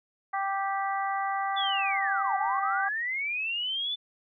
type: harmonic tone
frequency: 392 Hz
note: G4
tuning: in tune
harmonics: 2 / 3 / 4 / 5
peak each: -29 / -32 / -38 / -37 dBFS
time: 0.33-2.89 s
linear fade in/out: 10 ms
type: linear two-way sweep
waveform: sine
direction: down then up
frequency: 3521 to 740 to 3521 Hz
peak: -28 dBFS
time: 1.56-3.96 s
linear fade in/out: 20 ms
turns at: 2.36 s
effects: none

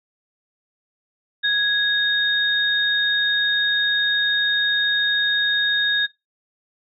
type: tone pair together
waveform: sine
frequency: 1661.2 / 3713 Hz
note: G#6 / A#7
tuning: 0 / -8 cents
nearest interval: octave + major second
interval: 1392 cents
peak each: -19 / -19 dBFS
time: 1.43-6.07 s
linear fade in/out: 20 ms
effects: noise-tail reverb RT60 0.2 s tail -20 dB re dry

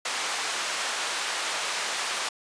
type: band-pass noise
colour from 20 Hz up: pink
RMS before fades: -30 dBFS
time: 0.05-2.29 s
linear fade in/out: 5 ms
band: 880 to 8700 Hz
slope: 12 dB/octave
effects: resampled to 22050 Hz

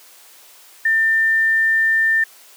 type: tone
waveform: sine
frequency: 1800 Hz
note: A6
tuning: 39 cents sharp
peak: -13 dBFS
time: 0.85-2.24 s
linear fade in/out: 5 ms
effects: white hiss -46 dBFS RMS until 2.56 s + high-pass 400 Hz 12 dB/octave

